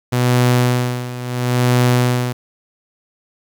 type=tone with tremolo; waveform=sawtooth; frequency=123.8 Hz; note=B2; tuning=5 cents sharp; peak=-7 dBFS; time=0.12-2.33 s; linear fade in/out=10 ms; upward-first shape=sine; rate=0.73 Hz; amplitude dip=80%; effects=8-bit